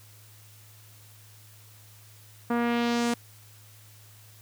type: tone with low-pass filter sweep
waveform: sawtooth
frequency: 237.1 Hz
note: A#3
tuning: 30 cents sharp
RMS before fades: -26 dBFS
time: 2.5-3.14 s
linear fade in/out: 5 ms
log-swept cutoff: 1300 to 10000 Hz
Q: 1.3
effects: added 106 Hz sine -52 dBFS peak until 4.41 s + white hiss -55 dBFS RMS until 4.41 s